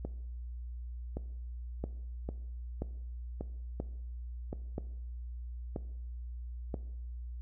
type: two click trains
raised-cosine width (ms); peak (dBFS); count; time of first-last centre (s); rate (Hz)
2; -22 / -24; 6 / 5; 1.84-6.742 / 0.05-4.529; 1.02 / 0.893
effects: noise-tail reverb RT60 0.8 s tail -17 dB re dry + added 60 Hz sine -39 dBFS peak until 7.41 s